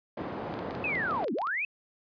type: low-pass noise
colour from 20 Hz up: white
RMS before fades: -36 dBFS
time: 0.17-1.25 s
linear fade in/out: 5 ms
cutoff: 680 Hz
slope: 12 dB/octave
type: clicks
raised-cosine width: 0.2 ms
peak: -26 dBFS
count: 11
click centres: 0.54 / 0.591 / 0.709 / 0.751 / 0.954 / 1.11 / 1.243 / 1.282 / 1.386 / 1.417 / 1.471 s
type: linear two-way sweep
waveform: sine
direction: down then up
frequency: 2637 to 195.3 to 2637 Hz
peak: -28 dBFS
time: 0.84-1.65 s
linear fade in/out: 2 ms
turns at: 1.33 s
effects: high-pass 100 Hz 12 dB/octave + resampled to 11025 Hz